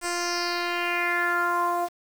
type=tone with low-pass filter sweep; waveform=10% pulse; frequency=348.8 Hz; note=F4; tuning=2 cents flat; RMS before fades=-26 dBFS; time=0.01-1.89 s; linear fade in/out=50 ms; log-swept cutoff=8400 to 760 Hz; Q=3.7; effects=7-bit